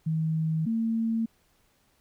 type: tone pair in turn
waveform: sine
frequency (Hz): 159.2 / 226.1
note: D#3 / A3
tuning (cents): +40 / +47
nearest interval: tritone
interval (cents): 607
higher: second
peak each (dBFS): -24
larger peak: neither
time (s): 0.06-0.66 / 0.66-1.26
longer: neither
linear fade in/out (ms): 10
effects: pink hiss -67 dBFS RMS until 2 s